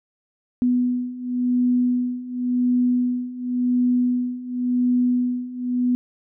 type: beating tone pair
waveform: sine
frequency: 246.9 / 247.82 Hz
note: B3 / B3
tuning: 0 / +6 cents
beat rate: 0.92 Hz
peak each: -23 / -20 dBFS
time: 0.62-5.95 s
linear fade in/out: 0 ms
effects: none